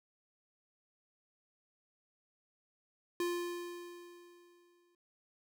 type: tone with exponential decay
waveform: square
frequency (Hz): 349.2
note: F4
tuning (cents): 0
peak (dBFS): -32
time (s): 3.2-4.95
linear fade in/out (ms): 2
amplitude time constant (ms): 380
effects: none